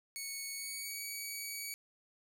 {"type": "tone with pitch glide", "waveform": "10% pulse", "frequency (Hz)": [2217, 2265], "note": ["C#7", "C#7"], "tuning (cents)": [0, 37], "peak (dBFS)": -31, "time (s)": [0.16, 1.74], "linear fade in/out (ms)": 0, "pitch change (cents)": 37, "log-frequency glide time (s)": [0.54, 1.02], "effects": []}